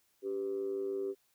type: tone with amplitude modulation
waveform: sine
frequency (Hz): 392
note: G4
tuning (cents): 0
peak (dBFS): -29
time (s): 0.22-1.15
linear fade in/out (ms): 50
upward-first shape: sine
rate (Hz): 106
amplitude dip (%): 70
effects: tanh soft clip ceiling -26 dBFS + white hiss -73 dBFS RMS until 1.34 s